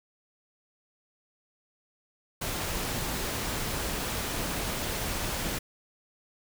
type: noise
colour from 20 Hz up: pink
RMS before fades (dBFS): -32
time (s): 2.41-5.59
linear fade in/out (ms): 10
effects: none